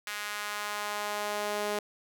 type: tone with high-pass filter sweep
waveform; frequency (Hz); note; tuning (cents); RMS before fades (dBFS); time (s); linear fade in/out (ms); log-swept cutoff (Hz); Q
sawtooth; 207.7; G#3; 0; -34; 0.07-1.79; 2; 1700 to 460; 1.3
effects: none